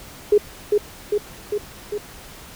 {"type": "tone with echo", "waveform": "sine", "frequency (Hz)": 415.3, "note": "G#4", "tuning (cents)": 0, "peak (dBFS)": -10, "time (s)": [0.32, 0.38], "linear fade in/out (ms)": 5, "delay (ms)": 400, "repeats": 4, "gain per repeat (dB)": -3, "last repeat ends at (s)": 1.98, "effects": ["pink hiss -41 dBFS RMS until 2.55 s"]}